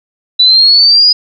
sine exponential sweep, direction up, 3944 to 4978 Hz, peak -3 dBFS, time 0.39-1.13 s, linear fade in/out 10 ms, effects none

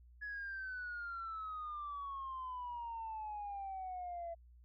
sine exponential sweep, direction down, 1696 to 669 Hz, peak -40 dBFS, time 0.21-4.35 s, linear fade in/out 20 ms, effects tanh soft clip ceiling -37 dBFS + added 60 Hz sine -58 dBFS peak until 4.64 s

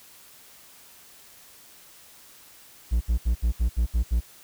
triangle tone bursts, 58.27 Hz, A#1, in tune, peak -17 dBFS, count 8, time 2.91-4.207 s, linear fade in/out 20 ms, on 100 ms, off 71 ms, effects white hiss -51 dBFS RMS until 4.43 s

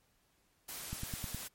white noise, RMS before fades -44 dBFS, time 0.68-1.48 s, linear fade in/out 10 ms
click train, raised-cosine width 5 ms, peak -27 dBFS, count 5, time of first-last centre 0.93-1.346 s, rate 9.61 Hz
effects pink hiss -73 dBFS RMS until 1.54 s + MP3 64 kbps

